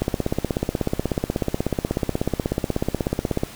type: click train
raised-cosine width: 2 ms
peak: -7 dBFS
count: 57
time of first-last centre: 0.02-3.435 s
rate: 16.4 Hz
effects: pink hiss -40 dBFS RMS until 3.55 s